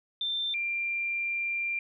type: tone pair in turn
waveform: sine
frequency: 3571 / 2378 Hz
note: A7 / D7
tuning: +25 / +21 cents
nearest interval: perfect fifth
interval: 704 cents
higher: first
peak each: -28 dBFS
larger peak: neither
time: 0.21-0.54 / 0.54-1.79 s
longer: second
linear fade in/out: 2 ms
effects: none